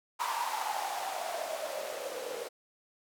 blue noise with band-pass filter sweep, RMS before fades -36 dBFS, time 0.19-2.49 s, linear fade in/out 20 ms, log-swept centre 980 to 470 Hz, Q 7.8, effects none

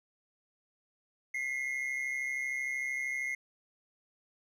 triangle tone pair together, 2002 / 2135 Hz, B6 / C7, +23 / +34 cents, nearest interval minor second, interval 111 cents, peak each -36 / -32 dBFS, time 1.34-3.35 s, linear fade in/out 5 ms, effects none

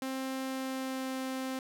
sawtooth tone with pitch glide, 264 to 262 Hz, C4 to C4, +16 to +2 cents, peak -30 dBFS, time 0.02-1.59 s, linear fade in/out 2 ms, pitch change -14 cents, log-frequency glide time 0.45-1.19 s, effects none

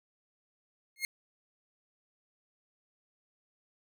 sawtooth tone with exponential growth, 2143 Hz, C7, 41 cents sharp, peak -23 dBFS, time 0.96-1.05 s, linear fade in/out 1 ms, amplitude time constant 18 ms, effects none

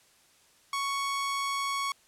sawtooth tone, 1111 Hz, C#6, 4 cents sharp, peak -25 dBFS, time 0.73-1.92 s, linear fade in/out 2 ms, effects white hiss -62 dBFS RMS until 2.07 s + low-pass 10000 Hz 12 dB/octave

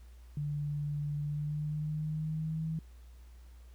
sine tone with pitch glide, 146.83 to 160.12 Hz, D3 to D#3, 0 to +50 cents, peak -32 dBFS, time 0.37-2.79 s, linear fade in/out 2 ms, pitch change +150 cents, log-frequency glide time 1.21-2.68 s, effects added 60 Hz sine -50 dBFS peak until 3.74 s + pink hiss -67 dBFS RMS until 3.74 s

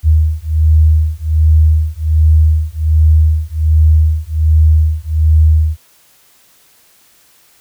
sine beating tone pair, 77.6 / 78.9 Hz, D#2 / D#2, -4 / +25 cents, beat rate 1.3 Hz, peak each -10 dBFS, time 0.03-5.77 s, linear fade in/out 50 ms, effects white hiss -49 dBFS RMS until 7.6 s

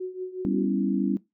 sine tone with tremolo, 369.5 Hz, F#4, 2 cents flat, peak -27 dBFS, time 0-0.68 s, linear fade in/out 10 ms, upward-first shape triangle, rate 5.5 Hz, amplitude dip 80%
sine chord, C# half-diminished seventh, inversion second, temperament equal, 196 / 246.9 / 277.2 / 329.6 Hz, G3 / B3 / C#4 / E4, 0 / 0 / 0 / 0 cents, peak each -26 / -30 / -27 / -30 dBFS, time 0.45-1.17 s, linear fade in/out 0 ms
effects noise-tail reverb RT60 0.2 s tail -20 dB re dry

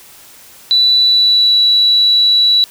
sine tone with pitch glide, 3966 to 3932 Hz, B7 to B7, +7 to -8 cents, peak -7 dBFS, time 0.71-2.64 s, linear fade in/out 0 ms, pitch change -15 cents, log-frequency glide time 0.99-1.58 s, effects white hiss -40 dBFS RMS until 2.7 s

